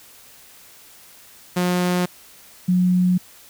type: tone pair in turn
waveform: sawtooth / sine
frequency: 179 / 181.08 Hz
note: F3 / F#3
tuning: +43 / -37 cents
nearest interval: unison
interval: 20 cents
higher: second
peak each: -14 dBFS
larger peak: neither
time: 1.56-2.06 / 2.68-3.18 s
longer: neither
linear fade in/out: 10 ms
effects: white hiss -47 dBFS RMS until 3.49 s